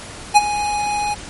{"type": "tone with ADSR envelope", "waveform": "square", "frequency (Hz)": 830.6, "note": "G#5", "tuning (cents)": 0, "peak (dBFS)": -5, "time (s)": [0.34, 1.15], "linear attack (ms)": 27, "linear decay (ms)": 31, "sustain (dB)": -14, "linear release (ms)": 22, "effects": ["pink hiss -34 dBFS RMS until 1.29 s", "MP3 48 kbps"]}